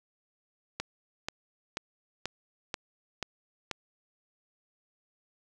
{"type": "click train", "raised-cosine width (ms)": 0.2, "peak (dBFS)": -15, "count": 7, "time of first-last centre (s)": [0.8, 3.713], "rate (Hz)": 2.06, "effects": []}